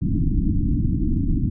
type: low-pass noise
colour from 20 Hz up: pink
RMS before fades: -20 dBFS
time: 0.01-1.5 s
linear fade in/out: 10 ms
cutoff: 320 Hz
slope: 96 dB/octave
effects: none